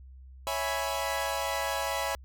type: chord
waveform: sawtooth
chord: C# minor seventh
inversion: none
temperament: equal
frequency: 554.4 / 659.3 / 830.6 / 987.8 Hz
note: C#5 / E5 / G#5 / B5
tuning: 0 / 0 / 0 / 0 cents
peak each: -31 dBFS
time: 0.47-2.15 s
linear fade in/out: 0 ms
effects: added 65 Hz sine -46 dBFS peak until 2.24 s